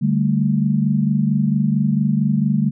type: chord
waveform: sine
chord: D suspended fourth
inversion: none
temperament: just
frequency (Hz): 146.83 / 195.78 / 220.2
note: D3 / G3 / A3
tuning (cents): 0 / -2 / +2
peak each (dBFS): -19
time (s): 0.01-2.71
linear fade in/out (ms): 20
effects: none